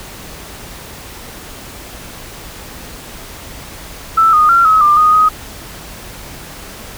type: tone with pitch steps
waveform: sine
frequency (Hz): 1322 / 1233 / 1371 / 1279 / 1194 / 1239 / 1256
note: E6 / D#6 / F6 / D#6 / D6 / D#6 / D#6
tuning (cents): +5 / -16 / -32 / +47 / +28 / -8 / +16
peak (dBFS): -6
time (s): 4.17-5.29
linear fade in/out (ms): 10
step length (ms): 160
effects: added 49 Hz sine -41 dBFS peak until 6.97 s + pink hiss -32 dBFS RMS until 6.97 s